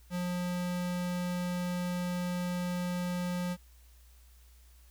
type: tone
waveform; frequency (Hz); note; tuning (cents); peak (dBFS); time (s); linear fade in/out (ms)
square; 178.2; F3; +35; -32; 0.1-3.57; 50
effects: added 60 Hz sine -55 dBFS peak until 4.9 s + white hiss -65 dBFS RMS until 4.9 s